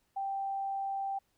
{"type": "tone", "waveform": "sine", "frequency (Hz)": 784, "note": "G5", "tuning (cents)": 0, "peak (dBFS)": -32, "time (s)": [0.16, 1.19], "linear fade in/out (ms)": 10, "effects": ["pink hiss -75 dBFS RMS until 1.37 s"]}